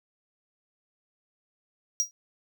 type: tone with exponential decay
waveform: square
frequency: 5730 Hz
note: F8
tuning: 44 cents sharp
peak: -19 dBFS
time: 2-2.11 s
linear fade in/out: 0 ms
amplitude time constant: 23 ms
effects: none